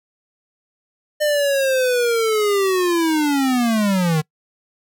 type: linear sweep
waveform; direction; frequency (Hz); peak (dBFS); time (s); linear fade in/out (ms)
square; down; 605 to 150; -16; 1.2-4.22; 20
effects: noise-tail reverb RT60 0.1 s tail -24 dB re dry